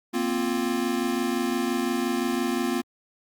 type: chord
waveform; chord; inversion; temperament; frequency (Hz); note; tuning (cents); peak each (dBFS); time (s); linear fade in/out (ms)
square; Bb suspended second; none; equal with one note detuned; 235.8 / 261.6 / 349.2; Bb3 / C4 / F4; +20 / 0 / 0; -29; 0.13-2.82; 20
effects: Opus 48 kbps